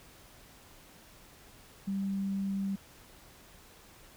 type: tone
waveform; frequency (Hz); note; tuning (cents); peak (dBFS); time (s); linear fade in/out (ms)
sine; 195.8; G3; -2; -30; 1.87-2.76; 10
effects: pink hiss -56 dBFS RMS until 4.16 s